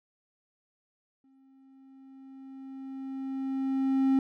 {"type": "tone with exponential growth", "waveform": "triangle", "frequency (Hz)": 267.4, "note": "C4", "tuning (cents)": 38, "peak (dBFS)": -18, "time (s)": [1.24, 4.19], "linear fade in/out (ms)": 2, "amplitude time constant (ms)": 640, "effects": []}